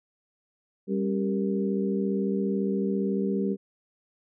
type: tone cluster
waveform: sine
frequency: 198.1 / 275.9 / 392.3 / 466.7 Hz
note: G3 / C#4 / G4 / A#4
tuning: +18 / -8 / +1 / +2 cents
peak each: -26 / -33 / -30 / -34 dBFS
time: 0.87-3.57 s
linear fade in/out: 50 ms
effects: none